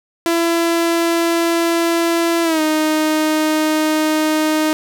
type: tone with pitch glide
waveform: sawtooth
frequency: 336.2 to 310.1 Hz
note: E4 to D#4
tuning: +34 to -6 cents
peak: -10 dBFS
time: 0.26-4.73 s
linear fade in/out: 0 ms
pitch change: -140 cents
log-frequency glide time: 2.43-2.61 s
effects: none